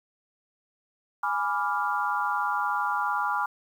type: chord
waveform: sine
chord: G# diminished seventh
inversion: none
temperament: equal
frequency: 830.6 / 987.8 / 1174.7 / 1396.9 Hz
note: G#5 / B5 / D6 / F6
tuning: 0 / 0 / 0 / 0 cents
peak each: -30 dBFS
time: 1.23-3.46 s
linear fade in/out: 5 ms
effects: 9-bit